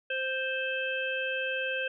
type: harmonic tone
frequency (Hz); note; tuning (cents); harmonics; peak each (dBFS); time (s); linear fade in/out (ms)
523.3; C5; 0; 1 / 3 / 5 / 6; -34 / -33 / -34 / -40; 0.1-1.88; 5
effects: none